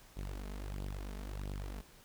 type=tone with flanger; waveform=sawtooth; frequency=49 Hz; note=G1; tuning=in tune; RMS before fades=-42 dBFS; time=0.16-1.82 s; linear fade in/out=20 ms; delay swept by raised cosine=0.23 to 4.73 ms; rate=1.5 Hz; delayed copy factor=+0.95; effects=pink hiss -60 dBFS RMS until 2.04 s